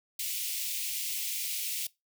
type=high-pass noise; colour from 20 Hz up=white; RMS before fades=-34 dBFS; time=0.19-1.87 s; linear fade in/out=5 ms; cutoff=2200 Hz; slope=48 dB/octave; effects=noise-tail reverb RT60 0.2 s tail -21 dB re dry